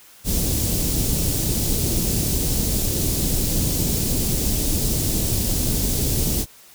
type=band-stop noise; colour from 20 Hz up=pink; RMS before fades=-21 dBFS; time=0.24-6.46 s; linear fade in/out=50 ms; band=330 to 5700 Hz; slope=12 dB/octave; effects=white hiss -48 dBFS RMS until 6.74 s